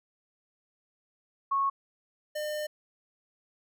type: tone pair in turn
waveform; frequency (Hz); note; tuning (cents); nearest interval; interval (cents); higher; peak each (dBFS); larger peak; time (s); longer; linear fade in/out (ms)
sine / square; 1100 / 604; C#6 / D5; -14 / +48; minor seventh; 1038; first; -24 / -32; first; 1.51-1.7 / 2.35-2.67; second; 10
effects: none